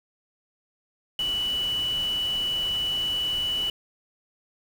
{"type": "tone in noise", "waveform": "sine", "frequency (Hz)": 2960, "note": "F#7", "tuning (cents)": 0, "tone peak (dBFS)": -24, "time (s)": [1.19, 3.7], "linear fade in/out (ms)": 2, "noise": "pink", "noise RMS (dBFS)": -40, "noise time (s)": [1.19, 3.7], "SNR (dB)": 13, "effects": []}